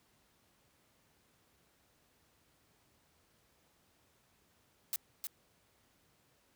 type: noise with echo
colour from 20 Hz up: blue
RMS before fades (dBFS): -35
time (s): 4.93-4.96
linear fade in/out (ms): 0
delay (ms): 310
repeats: 1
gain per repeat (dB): -5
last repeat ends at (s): 5.27
effects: pink hiss -71 dBFS RMS until 6.55 s + high-pass 60 Hz 12 dB/octave